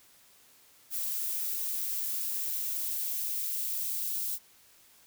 violet noise with high-pass filter sweep, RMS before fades -33 dBFS, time 0.9-4.39 s, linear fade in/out 50 ms, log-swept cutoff 570 to 3200 Hz, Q 0.88, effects white hiss -60 dBFS RMS until 5.06 s

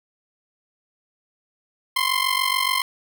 15% pulse ring-modulated tone, 1046.5 Hz, C6, in tune, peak -10 dBFS, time 1.96-2.82 s, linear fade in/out 2 ms, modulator 23.5 Hz, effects none

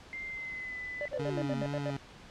sine tone with pitch glide, 2093 to 2002 Hz, C7 to B6, 0 to +23 cents, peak -37 dBFS, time 0.13-1.08 s, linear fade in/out 0 ms, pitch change -77 cents, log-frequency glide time 0.25-0.77 s
triangle tone bursts, 587.3 Hz, D5, in tune, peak -31 dBFS, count 8, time 1.01-1.902 s, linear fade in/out 0 ms, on 45 ms, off 76 ms
sine exponential sweep, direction down, 571 to 203.3 Hz, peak -35 dBFS, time 1.11-1.64 s, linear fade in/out 20 ms
25% pulse tone with vibrato, 140.6 Hz, C#3, 25 cents sharp, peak -30 dBFS, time 1.19-1.97 s, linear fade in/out 5 ms, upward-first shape triangle, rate 2.2 Hz, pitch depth 43 cents each way
effects pink hiss -52 dBFS RMS until 2.3 s + low-pass 5000 Hz 12 dB/octave

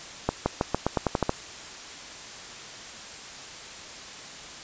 accelerating click train, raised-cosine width 1 ms, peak -8 dBFS, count 10, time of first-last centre 0.29-1.294 s, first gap 170 ms, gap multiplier 0.89, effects white hiss -41 dBFS RMS until 4.63 s + resampled to 16000 Hz

